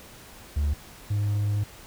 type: tone pair in turn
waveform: triangle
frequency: 73 / 103.24 Hz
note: D2 / G#2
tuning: -10 / -10 cents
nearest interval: tritone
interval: 600 cents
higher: second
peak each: -19 / -20 dBFS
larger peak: first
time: 0.56-0.74 / 1.1-1.64 s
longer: second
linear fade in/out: 10 ms
effects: tanh soft clip ceiling -15 dBFS + pink hiss -47 dBFS RMS until 1.86 s